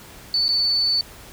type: tone with dropouts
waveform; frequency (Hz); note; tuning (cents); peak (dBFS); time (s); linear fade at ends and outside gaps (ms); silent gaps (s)
sine; 4491; C#8; +22; -17; 0.34-1.01; 1; 0.482-0.489
effects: pink hiss -43 dBFS RMS until 1.32 s

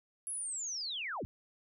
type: linear sweep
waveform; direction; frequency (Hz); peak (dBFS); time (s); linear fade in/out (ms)
sine; down; 10960 to 32.51; -36; 0.27-1.25; 0
effects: none

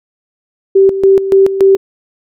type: tone with tremolo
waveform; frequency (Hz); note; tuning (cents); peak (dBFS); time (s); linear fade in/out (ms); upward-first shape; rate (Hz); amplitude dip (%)
sine; 388.3; G4; -16; -3; 0.75-1.77; 10; square; 3.5; 70
effects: none

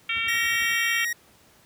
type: harmonic tone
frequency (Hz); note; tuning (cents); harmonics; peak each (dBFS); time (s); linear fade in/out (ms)
455.9; A#4; -39; 3 / 4 / 5 / 6 / 7 / 8; -34 / -35 / -27 / -30 / -31 / -39; 0.09-1.05; 5
type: noise with tremolo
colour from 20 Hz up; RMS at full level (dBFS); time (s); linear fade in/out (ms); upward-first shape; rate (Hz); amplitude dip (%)
brown; -41; 0.15-0.76; 5; sine; 11; 95
type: tone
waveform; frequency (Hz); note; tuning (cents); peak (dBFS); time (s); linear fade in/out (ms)
45% pulse; 1884; A#6; +18; -25; 0.28-1.13; 5
effects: pink hiss -56 dBFS RMS until 1.65 s + high-pass 80 Hz 12 dB/octave

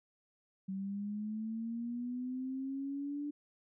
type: linear sweep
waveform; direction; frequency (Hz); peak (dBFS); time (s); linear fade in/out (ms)
sine; up; 190 to 293.7; -36; 0.68-3.31; 10
effects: none

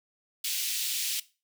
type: high-pass noise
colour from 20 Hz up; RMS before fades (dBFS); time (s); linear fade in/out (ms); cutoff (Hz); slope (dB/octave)
pink; -31; 0.44-1.2; 5; 2800; 24
effects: noise-tail reverb RT60 0.3 s tail -18 dB re dry

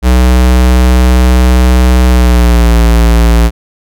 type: tone with pitch glide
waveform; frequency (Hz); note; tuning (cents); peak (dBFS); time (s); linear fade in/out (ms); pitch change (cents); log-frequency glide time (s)
square; 62.5 to 57.64; B1 to A#1; +21 to -19; -4; 0.02-3.51; 50; -140; 2.07-2.78
effects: none

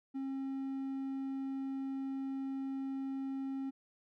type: tone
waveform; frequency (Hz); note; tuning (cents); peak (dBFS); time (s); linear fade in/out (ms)
triangle; 269.4; C#4; -49; -34; 0.14-3.71; 20
effects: none

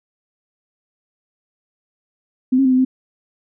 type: tone with pitch steps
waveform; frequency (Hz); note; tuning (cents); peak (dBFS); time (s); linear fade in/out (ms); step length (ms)
sine; 256.2 / 270.5 / 258.7 / 255.6 / 259.4; C4 / C#4 / C4 / C4 / C4; -36 / -42 / -19 / -40 / -15; -11; 2.52-2.85; 10; 66
effects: none

